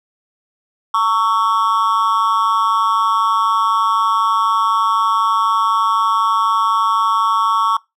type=tone with amplitude modulation; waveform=triangle; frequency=1117 Hz; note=C#6; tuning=13 cents sharp; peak=-6 dBFS; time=0.94-7.77 s; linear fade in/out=5 ms; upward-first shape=sine; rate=204 Hz; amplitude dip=100%; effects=noise-tail reverb RT60 0.2 s tail -22 dB re dry